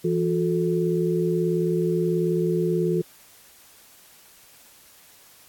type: tone cluster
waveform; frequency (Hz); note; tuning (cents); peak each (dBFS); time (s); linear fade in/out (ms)
sine; 167.7 / 359.7 / 438.2; E3 / F#4 / A4; +30 / -49 / -7; -24 / -23 / -27; 0.04-3.02; 10
effects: white hiss -52 dBFS RMS until 5.48 s + AAC 64 kbps